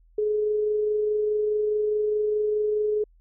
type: tone with amplitude modulation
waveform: sine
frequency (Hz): 423.2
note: G#4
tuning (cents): +33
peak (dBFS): -20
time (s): 0.18-3.04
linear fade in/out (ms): 5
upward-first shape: sine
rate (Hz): 24.8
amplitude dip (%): 25
effects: added 41 Hz sine -54 dBFS peak until 3.2 s